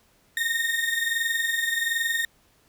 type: tone pair together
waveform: 35% pulse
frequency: 1829 / 1850.3 Hz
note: A#6 / A#6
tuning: -33 / -13 cents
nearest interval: unison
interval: 20 cents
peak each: -26 / -24 dBFS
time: 0.37-2.25 s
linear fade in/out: 2 ms
effects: pink hiss -62 dBFS RMS until 2.68 s

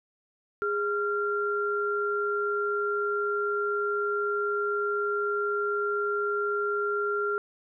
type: tone pair together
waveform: sine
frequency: 410.9 / 1382 Hz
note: G#4 / F6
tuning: -18 / -19 cents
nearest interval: octave + major sixth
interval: 2099 cents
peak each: -28 dBFS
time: 0.62-7.38 s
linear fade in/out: 0 ms
effects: none

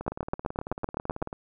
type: two click trains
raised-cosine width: 1 ms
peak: -13 / -21 dBFS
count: 10 / 25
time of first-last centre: 0.08-1.225 / 0.01-1.329 s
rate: 7.86 / 18.2 Hz
effects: none

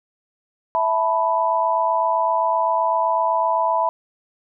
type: chord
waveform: sine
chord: E suspended fourth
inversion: none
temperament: equal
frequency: 659.3 / 880 / 987.8 Hz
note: E5 / A5 / B5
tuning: 0 / 0 / 0 cents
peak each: -22 / -23 / -19 dBFS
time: 0.75-3.89 s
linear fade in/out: 0 ms
effects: none

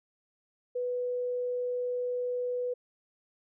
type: tone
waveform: sine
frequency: 493.9 Hz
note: B4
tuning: in tune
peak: -29 dBFS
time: 0.75-2.74 s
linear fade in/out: 10 ms
effects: none

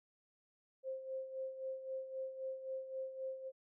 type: tone with tremolo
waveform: sine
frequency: 527 Hz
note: C5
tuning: 12 cents sharp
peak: -38 dBFS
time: 0.83-3.52 s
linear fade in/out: 50 ms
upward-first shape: sine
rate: 3.8 Hz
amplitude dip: 65%
effects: none

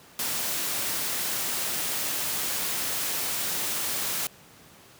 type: noise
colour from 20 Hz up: white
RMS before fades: -29 dBFS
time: 0.19-4.27 s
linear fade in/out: 2 ms
effects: pink hiss -52 dBFS RMS until 4.99 s + high-pass 100 Hz 12 dB/octave

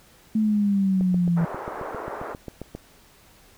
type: exponential sweep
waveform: sine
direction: down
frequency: 220 to 166.4 Hz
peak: -18 dBFS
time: 0.35-1.45 s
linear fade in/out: 5 ms
type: click train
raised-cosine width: 2 ms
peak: -20 dBFS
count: 14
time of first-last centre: 1.01-2.75 s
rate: 7.47 Hz
type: band-pass noise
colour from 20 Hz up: pink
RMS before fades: -34 dBFS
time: 1.36-2.35 s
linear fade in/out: 20 ms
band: 380 to 1400 Hz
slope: 24 dB/octave
effects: pink hiss -54 dBFS RMS until 3.57 s

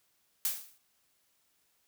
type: noise with exponential decay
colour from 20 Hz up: blue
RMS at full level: -28 dBFS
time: 0.45-0.78 s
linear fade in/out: 1 ms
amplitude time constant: 71 ms
effects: white hiss -73 dBFS RMS until 1.87 s

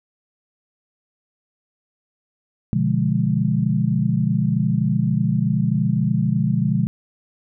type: chord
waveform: sine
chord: B diminished seventh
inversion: none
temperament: equal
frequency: 123.47 / 146.83 / 174.61 / 207.7 Hz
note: B2 / D3 / F3 / Ab3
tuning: 0 / 0 / 0 / 0 cents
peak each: -22 dBFS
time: 2.73-6.87 s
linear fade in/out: 0 ms
effects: none

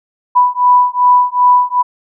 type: beating tone pair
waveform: sine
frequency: 987.8 / 990.4 Hz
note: B5 / B5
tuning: 0 / +5 cents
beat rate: 2.6 Hz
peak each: -10 dBFS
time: 0.35-1.83 s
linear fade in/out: 20 ms
effects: none

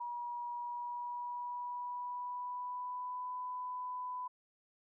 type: tone with pitch glide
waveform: sine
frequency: 961 to 998.9 Hz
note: B5 to B5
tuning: -48 to +19 cents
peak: -38 dBFS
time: 0-4.28 s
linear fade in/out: 10 ms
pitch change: +67 cents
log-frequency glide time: 0.52-3.32 s
effects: none

